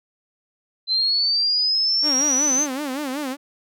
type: linear sweep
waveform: sine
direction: up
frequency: 4048 to 6250 Hz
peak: -17 dBFS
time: 0.87-2.67 s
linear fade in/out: 50 ms
type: tone with vibrato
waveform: sawtooth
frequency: 277.4 Hz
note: C#4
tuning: 1 cent sharp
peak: -21 dBFS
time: 2.02-3.37 s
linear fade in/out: 50 ms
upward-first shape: sine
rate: 5.3 Hz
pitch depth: 150 cents each way
effects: none